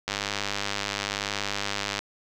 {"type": "click train", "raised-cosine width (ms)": 0.2, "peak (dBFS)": -10, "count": 194, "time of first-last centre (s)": [0.08, 1.991], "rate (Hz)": 101, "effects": []}